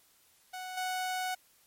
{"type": "tone with level steps", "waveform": "sawtooth", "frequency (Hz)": 740, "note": "F#5", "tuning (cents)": 0, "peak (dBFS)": [-35, -28], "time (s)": [0.53, 1.35], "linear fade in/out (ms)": 10, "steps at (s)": 0.77, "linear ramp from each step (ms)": 5, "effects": ["white hiss -65 dBFS RMS until 1.66 s", "MP3 64 kbps"]}